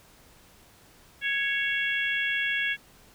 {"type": "harmonic tone with a mistuned harmonic", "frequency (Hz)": 554.4, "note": "C#5", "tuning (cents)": 0, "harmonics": [3, 4, 5, 6], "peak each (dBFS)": [-28, -30, -32, -34], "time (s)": [1.21, 2.77], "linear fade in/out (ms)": 50, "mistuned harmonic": 5, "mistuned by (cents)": -26, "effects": ["pink hiss -56 dBFS RMS until 3.14 s"]}